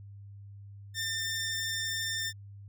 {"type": "tone", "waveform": "15% pulse", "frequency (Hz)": 1797, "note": "A6", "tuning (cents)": 36, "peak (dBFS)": -25, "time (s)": [0.94, 2.33], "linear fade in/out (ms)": 50, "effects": ["added 100 Hz sine -45 dBFS peak until 2.68 s"]}